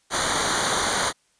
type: noise with comb filter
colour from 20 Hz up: pink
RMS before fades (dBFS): -23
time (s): 0.1-1.13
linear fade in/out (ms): 50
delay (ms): 0.38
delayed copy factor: -0.85
effects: white hiss -65 dBFS RMS until 1.39 s + resampled to 22050 Hz